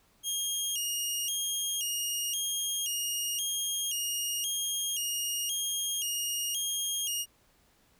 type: tone with vibrato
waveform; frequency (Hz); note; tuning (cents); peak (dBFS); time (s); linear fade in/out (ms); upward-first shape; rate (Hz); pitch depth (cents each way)
15% pulse; 3042; F#7; +47; -23; 0.23-7.26; 50; square; 0.95; 110
effects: pink hiss -66 dBFS RMS until 7.99 s